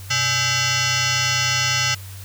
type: tone with frequency modulation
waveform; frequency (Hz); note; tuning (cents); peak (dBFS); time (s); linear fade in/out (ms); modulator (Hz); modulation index
sine; 1561; G6; -8; -17; 0.1-1.95; 10; 717; 6.6
effects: added 96 Hz sine -34 dBFS peak until 2.24 s + white hiss -42 dBFS RMS until 2.24 s